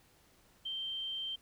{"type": "tone", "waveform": "sine", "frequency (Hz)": 3136, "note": "G7", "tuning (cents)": 0, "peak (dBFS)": -36, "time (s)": [0.65, 1.36], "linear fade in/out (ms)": 10, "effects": ["pink hiss -66 dBFS RMS until 1.41 s"]}